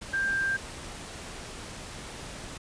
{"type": "tone in noise", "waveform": "sine", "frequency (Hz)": 1585, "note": "G6", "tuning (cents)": 19, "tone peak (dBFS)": -25, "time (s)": [0.13, 0.57], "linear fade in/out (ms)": 10, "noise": "pink", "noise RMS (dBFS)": -41, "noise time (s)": [0.01, 2.58], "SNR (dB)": 13, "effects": ["resampled to 22050 Hz"]}